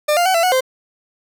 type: tone with pitch steps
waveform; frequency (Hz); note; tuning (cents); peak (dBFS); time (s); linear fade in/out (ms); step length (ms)
40% pulse; 599 / 699 / 753 / 671 / 734 / 519; D5 / F5 / F#5 / E5 / F#5 / C5; +34 / +1 / +30 / +31 / -14 / -14; -12; 0.08-0.608; 10; 88
effects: none